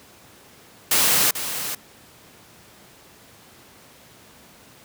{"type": "noise with echo", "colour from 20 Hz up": "white", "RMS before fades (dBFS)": -18, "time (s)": [0.91, 1.31], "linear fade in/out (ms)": 5, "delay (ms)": 440, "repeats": 1, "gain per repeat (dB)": -10, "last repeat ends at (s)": 1.75, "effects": ["pink hiss -49 dBFS RMS until 4.84 s", "high-pass 100 Hz 12 dB/octave"]}